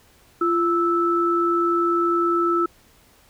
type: tone pair together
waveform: sine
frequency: 343.6 / 1314.2 Hz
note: F4 / E6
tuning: -28 / -6 cents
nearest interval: octave + major seventh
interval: 2322 cents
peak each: -20 dBFS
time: 0.41-2.66 s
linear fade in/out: 5 ms
effects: pink hiss -55 dBFS RMS until 3.29 s